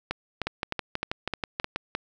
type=two click trains; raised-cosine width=0.3 ms; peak=-12 / -12 dBFS; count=9 / 7; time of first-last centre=0.47-1.76 / 0.11-1.95 s; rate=6.2 / 3.26 Hz; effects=none